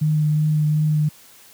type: tone with vibrato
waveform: sine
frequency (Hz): 152.5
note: D#3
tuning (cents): -34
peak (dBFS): -15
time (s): 0.01-1.09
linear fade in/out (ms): 10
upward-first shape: triangle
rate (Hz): 2.7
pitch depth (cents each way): 17
effects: white hiss -48 dBFS RMS until 1.53 s + high-pass 80 Hz 12 dB/octave